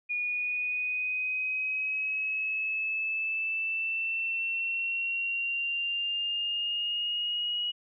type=exponential sweep; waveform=sine; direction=up; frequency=2444 to 2908 Hz; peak=-28 dBFS; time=0.09-7.72 s; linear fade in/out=20 ms; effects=none